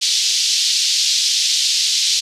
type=band-pass noise; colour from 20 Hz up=white; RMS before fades=-17 dBFS; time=0.01-2.21 s; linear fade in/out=20 ms; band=3400 to 5700 Hz; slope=24 dB/octave; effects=resampled to 32000 Hz